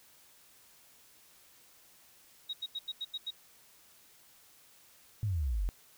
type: tone bursts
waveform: sine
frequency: 3795 Hz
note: A#7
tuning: 30 cents sharp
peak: -34 dBFS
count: 7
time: 2.49-3.308 s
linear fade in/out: 10 ms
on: 44 ms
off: 85 ms
type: exponential sweep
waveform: sine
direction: down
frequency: 113 to 41.26 Hz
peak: -29 dBFS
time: 5.23-5.69 s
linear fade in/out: 0 ms
effects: white hiss -61 dBFS RMS until 5.97 s